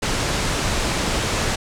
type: low-pass noise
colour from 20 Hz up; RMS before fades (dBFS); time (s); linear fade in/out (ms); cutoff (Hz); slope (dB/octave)
pink; -22; 0.02-1.56; 10; 8600; 24
effects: none